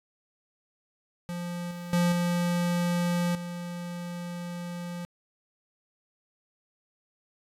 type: tone with level steps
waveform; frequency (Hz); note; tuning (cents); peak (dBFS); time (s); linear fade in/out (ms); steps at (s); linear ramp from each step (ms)
square; 174.61; F3; 0; -33 / -36 / -22 / -25 / -35; 1.29-5.05; 0; 1.71 / 1.93 / 2.12 / 3.35; 2
effects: resampled to 32000 Hz + 9-bit